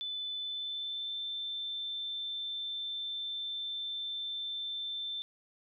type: tone with pitch glide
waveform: sine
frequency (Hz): 3505 to 3550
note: A7 to A7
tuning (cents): -7 to +15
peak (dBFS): -35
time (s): 0.01-5.22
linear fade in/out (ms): 0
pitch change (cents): +22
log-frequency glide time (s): 0.34-1.19
effects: none